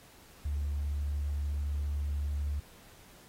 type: tone with tanh clipping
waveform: triangle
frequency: 72.5 Hz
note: D2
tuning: 22 cents flat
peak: -30 dBFS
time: 0.45-2.6 s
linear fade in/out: 5 ms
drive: 5 dB
effects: pink hiss -57 dBFS RMS until 3.28 s + AAC 48 kbps